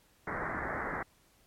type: low-pass noise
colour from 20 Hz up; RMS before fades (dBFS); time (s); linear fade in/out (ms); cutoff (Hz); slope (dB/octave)
white; -36; 0.27-1.03; 5; 2000; 96
effects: pink hiss -66 dBFS RMS until 1.46 s + MP3 64 kbps